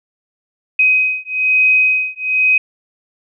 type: beating tone pair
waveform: sine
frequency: 2519 / 2520.1 Hz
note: D#7 / D#7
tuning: +21 / +21 cents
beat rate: 1.1 Hz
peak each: -14 dBFS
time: 0.79-2.58 s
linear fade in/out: 5 ms
effects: none